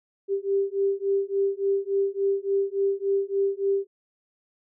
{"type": "beating tone pair", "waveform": "sine", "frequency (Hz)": [392.7, 396.2], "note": ["G4", "G4"], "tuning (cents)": [3, 18], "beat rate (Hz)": 3.5, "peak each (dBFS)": -25, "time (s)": [0.28, 3.87], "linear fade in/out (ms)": 50, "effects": []}